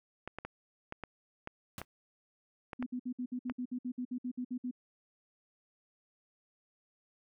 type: clicks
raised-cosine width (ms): 0.5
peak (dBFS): -25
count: 10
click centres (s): 0.276 / 0.386 / 0.45 / 0.924 / 1.037 / 1.474 / 1.816 / 2.732 / 2.826 / 3.498
type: noise with exponential decay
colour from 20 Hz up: pink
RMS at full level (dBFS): -39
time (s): 1.78-1.85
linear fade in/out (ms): 1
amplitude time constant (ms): 15
type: tone bursts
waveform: sine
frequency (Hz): 249.4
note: B3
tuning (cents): +17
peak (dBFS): -34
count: 15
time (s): 2.79-4.712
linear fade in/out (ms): 10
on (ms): 74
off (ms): 58
effects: none